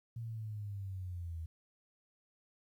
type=linear sweep; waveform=sine; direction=down; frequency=117.1 to 79.7 Hz; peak=-39 dBFS; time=0.16-1.46 s; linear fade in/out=5 ms; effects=12-bit